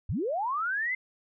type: linear sweep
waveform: sine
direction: up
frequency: 57.9 to 2096 Hz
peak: -27 dBFS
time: 0.09-0.95 s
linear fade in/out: 5 ms
effects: none